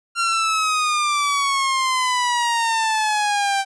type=exponential sweep; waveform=sawtooth; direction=down; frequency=1384 to 779 Hz; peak=-14 dBFS; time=0.15-3.65 s; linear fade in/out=50 ms; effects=resampled to 22050 Hz